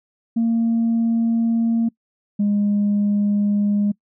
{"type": "tone pair in turn", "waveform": "sine", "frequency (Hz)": [229.5, 205.1], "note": ["A#3", "G#3"], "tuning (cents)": [-27, -21], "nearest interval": "major second", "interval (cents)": 194, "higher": "first", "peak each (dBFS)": -14, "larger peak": "neither", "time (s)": [[0.36, 1.89], [2.39, 3.92]], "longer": "neither", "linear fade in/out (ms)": 10, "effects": ["noise-tail reverb RT60 0.1 s tail -25 dB re dry", "tanh soft clip ceiling -13 dBFS"]}